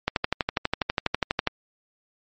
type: click train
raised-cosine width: 0.3 ms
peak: -6 dBFS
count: 18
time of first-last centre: 0.08-1.473 s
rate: 12.2 Hz
effects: MP3 32 kbps